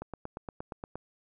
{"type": "click train", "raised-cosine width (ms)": 1, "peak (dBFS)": -24, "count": 9, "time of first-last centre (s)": [0.02, 0.956], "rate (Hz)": 8.55, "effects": []}